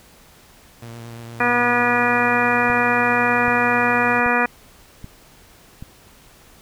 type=tone with vibrato; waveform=sawtooth; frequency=116.54 Hz; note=A#2; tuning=in tune; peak=-30 dBFS; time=0.82-4.2 s; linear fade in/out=5 ms; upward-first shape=square; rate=8.6 Hz; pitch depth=16 cents each way
type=harmonic tone; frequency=242.3 Hz; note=B3; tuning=33 cents flat; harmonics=1 / 2 / 3 / 4 / 5 / 6 / 7 / 8 / 10; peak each=-24 / -24 / -24 / -24 / -24 / -24 / -24 / -24 / -24 dBFS; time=1.4-4.46 s; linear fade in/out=5 ms
type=click train; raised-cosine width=5 ms; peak=-21 dBFS; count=5; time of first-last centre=2.7-5.825 s; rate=1.28 Hz
effects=pink hiss -49 dBFS RMS until 6.61 s